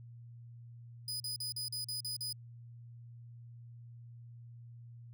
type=tone bursts; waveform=sawtooth; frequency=4978 Hz; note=D#8; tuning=in tune; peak=-34 dBFS; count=8; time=1.08-2.327 s; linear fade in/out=2 ms; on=120 ms; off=41 ms; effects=added 118 Hz sine -49 dBFS peak until 5.13 s